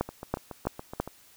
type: two click trains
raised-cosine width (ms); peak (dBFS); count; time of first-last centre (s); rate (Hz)
1; -23 / -12; 8 / 4; 0.09-1.076 / 0.01-1; 7.1 / 3.03
effects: white hiss -57 dBFS RMS until 1.36 s